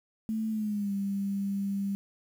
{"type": "tone with pitch glide", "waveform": "sine", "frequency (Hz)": [220, 198.28], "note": ["A3", "G3"], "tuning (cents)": [0, 20], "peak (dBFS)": -28, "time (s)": [0.29, 1.95], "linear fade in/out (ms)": 0, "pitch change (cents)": -180, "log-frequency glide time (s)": [0.5, 0.93], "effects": ["9-bit"]}